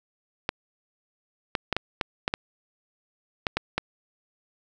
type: clicks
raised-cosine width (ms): 0.3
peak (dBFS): -8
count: 10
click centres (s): 0.491 / 1.552 / 1.727 / 1.766 / 2.012 / 2.279 / 2.339 / 3.468 / 3.57 / 3.78
effects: none